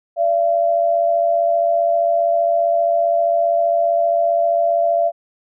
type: tone pair together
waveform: sine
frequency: 583 / 678.2 Hz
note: D5 / E5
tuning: -13 / +49 cents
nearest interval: minor third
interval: 262 cents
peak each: -21 / -14 dBFS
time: 0.16-5.12 s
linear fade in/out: 50 ms
effects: none